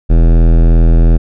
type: tone with hard clipping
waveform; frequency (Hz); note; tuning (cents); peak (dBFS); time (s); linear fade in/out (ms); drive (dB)
sine; 41.38; E1; +7; -6; 0.09-1.18; 20; 18
effects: none